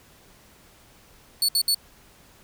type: tone bursts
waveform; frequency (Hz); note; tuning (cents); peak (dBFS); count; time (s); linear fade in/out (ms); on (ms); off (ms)
sawtooth; 4435; C#8; 0; -16; 3; 1.42-1.746; 2; 66; 64
effects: pink hiss -54 dBFS RMS until 2.43 s